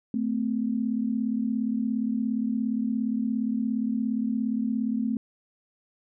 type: tone pair together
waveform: sine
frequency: 220 / 257.2 Hz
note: A3 / C4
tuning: 0 / -30 cents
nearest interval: minor third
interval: 270 cents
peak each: -26 / -28 dBFS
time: 0.14-5.17 s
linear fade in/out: 2 ms
effects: none